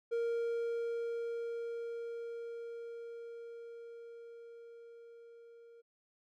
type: tone with level ramp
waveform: triangle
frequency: 466.2 Hz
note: A#4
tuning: in tune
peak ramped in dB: -29 to -53 dBFS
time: 0.11-5.82 s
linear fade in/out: 20 ms
effects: none